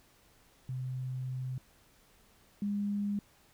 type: tone pair in turn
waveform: sine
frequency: 128.6 / 203.6 Hz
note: C3 / G#3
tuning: -30 / -34 cents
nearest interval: minor sixth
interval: 796 cents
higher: second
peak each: -34 / -30 dBFS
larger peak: second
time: 0.69-1.58 / 2.62-3.19 s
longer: first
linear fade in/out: 2 ms
effects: pink hiss -64 dBFS RMS until 3.53 s